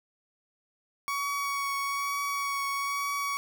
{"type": "tone with vibrato", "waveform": "30% pulse", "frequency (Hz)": 1123, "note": "C#6", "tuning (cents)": 22, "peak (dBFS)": -26, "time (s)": [1.08, 3.37], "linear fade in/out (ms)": 0, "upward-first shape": "triangle", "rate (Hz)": 1.1, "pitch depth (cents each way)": 16, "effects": []}